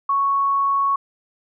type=tone; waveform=sine; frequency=1108.7 Hz; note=C#6; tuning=in tune; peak=-16 dBFS; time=0.09-0.96 s; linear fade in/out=5 ms; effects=none